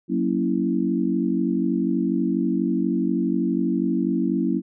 sine chord, F# dominant seventh, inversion none, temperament equal, 185 / 233.1 / 277.2 / 329.6 Hz, F#3 / A#3 / C#4 / E4, 0 / 0 / 0 / 0 cents, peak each -25 dBFS, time 0.08-4.62 s, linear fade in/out 50 ms, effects none

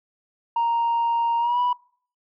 sine tone with pitch glide, 932.3 to 981.5 Hz, A#5 to B5, 0 to -11 cents, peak -17 dBFS, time 0.56-1.73 s, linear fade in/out 5 ms, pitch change +89 cents, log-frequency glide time 1.39-1.59 s, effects noise-tail reverb RT60 0.5 s tail -23 dB re dry + tanh soft clip ceiling -17 dBFS

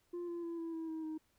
sine tone with pitch steps, 349.2 / 343 / 336.9 / 330.9 / 325.1 / 319.3 / 313.6 Hz, F4 / F4 / E4 / E4 / E4 / D#4 / D#4, 0 / -31 / +38 / +7 / -24 / +45 / +14 cents, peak -36 dBFS, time 0.13-1.18 s, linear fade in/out 10 ms, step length 150 ms, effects tanh soft clip ceiling -38 dBFS + pink hiss -75 dBFS RMS until 1.38 s

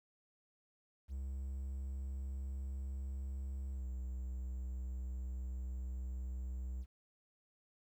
triangle tone with pitch glide, 66.7 to 63.21 Hz, C2 to B1, +34 to +41 cents, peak -37 dBFS, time 1.08-6.86 s, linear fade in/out 50 ms, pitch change -93 cents, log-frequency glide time 3.72-3.87 s, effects 12-bit

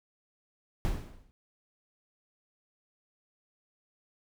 brown noise with exponential decay, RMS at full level -26 dBFS, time 0.85-1.31 s, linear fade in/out 0 ms, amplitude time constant 100 ms, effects none

